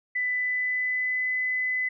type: tone with pitch glide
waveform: sine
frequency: 1995 to 2012 Hz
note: B6 to B6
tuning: +17 to +32 cents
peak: -24 dBFS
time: 0.15-1.89 s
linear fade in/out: 10 ms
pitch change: +15 cents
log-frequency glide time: 0.34-1.3 s
effects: none